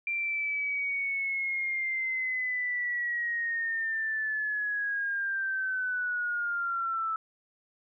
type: linear sweep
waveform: sine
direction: down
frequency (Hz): 2368 to 1311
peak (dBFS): -28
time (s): 0.07-7.16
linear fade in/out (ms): 2
effects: none